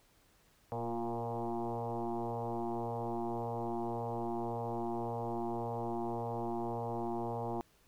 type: tone with frequency modulation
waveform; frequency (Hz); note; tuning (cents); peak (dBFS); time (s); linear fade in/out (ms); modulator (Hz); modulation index
sine; 233.1; A#3; 0; -34; 0.72-7.61; 0; 117; 5.9
effects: pink hiss -68 dBFS RMS until 7.87 s